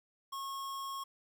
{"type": "tone", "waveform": "square", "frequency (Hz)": 1090, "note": "C#6", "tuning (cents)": -29, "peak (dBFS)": -39, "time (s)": [0.32, 1.04], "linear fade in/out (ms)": 10, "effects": ["11-bit"]}